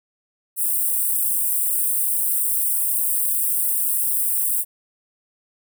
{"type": "high-pass noise", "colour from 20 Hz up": "white", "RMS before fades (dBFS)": -21, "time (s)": [0.56, 4.65], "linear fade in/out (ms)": 50, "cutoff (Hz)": 8200, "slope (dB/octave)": 96, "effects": []}